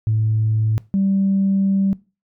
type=tone pair in turn; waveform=sine; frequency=109.4 / 194.93 Hz; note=A2 / G3; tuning=-9 / -9 cents; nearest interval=minor seventh; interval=1000 cents; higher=second; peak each=-14 dBFS; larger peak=neither; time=0.07-0.78 / 0.94-1.93 s; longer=second; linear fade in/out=0 ms; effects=noise-tail reverb RT60 0.3 s tail -21 dB re dry + tanh soft clip ceiling -10 dBFS